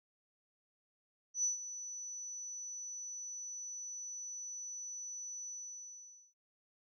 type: tone with ADSR envelope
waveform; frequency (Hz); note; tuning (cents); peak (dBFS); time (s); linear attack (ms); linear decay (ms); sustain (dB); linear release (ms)
sine; 5960; F#8; +12; -29; 1.34-6.34; 100; 130; -13; 860
effects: none